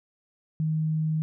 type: tone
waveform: sine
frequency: 156.9 Hz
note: D#3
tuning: 15 cents sharp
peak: -23 dBFS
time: 0.6-1.22 s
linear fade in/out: 0 ms
effects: none